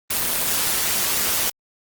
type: noise with amplitude modulation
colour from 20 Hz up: white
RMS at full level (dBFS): -19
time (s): 0.1-1.5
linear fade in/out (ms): 5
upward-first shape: sine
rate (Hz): 166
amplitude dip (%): 55
effects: Opus 24 kbps